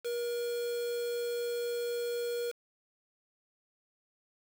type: tone with quantisation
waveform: triangle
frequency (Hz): 476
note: A#4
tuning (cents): +36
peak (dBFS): -30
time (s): 0.04-2.52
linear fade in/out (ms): 20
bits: 7
effects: none